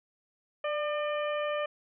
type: harmonic tone with a mistuned harmonic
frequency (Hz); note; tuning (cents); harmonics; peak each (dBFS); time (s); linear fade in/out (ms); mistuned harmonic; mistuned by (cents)
601; D5; +40; 1 / 2 / 3 / 4 / 5; -30 / -36 / -40 / -42 / -44; 0.64-1.66; 5; 1; -27
effects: none